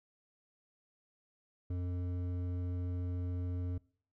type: tone with hard clipping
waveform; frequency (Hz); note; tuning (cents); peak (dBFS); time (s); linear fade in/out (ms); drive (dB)
sine; 89.3; F2; +39; -36; 1.7-3.78; 5; 10
effects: noise-tail reverb RT60 0.5 s tail -23 dB re dry